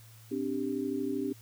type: chord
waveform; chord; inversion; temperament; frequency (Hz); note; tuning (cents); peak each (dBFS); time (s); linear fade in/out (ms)
sine; C suspended second; none; just; 261.6 / 294.3 / 392.4; C4 / D4 / G4; 0 / +4 / +2; -34 / -34 / -35; 0.31-1.33; 10
effects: added 112 Hz sine -52 dBFS peak until 1.41 s + white hiss -58 dBFS RMS until 1.41 s